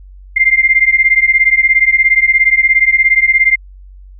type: beating tone pair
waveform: sine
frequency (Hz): 2092 / 2109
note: C7 / C7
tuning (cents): -1 / +13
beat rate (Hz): 17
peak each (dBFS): -10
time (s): 0.36-3.56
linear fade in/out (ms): 10
effects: added 47 Hz sine -33 dBFS peak until 4.19 s